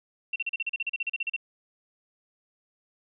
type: tone bursts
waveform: sine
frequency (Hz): 2720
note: F7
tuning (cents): -46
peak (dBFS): -26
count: 16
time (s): 0.33-1.364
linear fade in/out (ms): 5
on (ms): 29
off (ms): 38
effects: none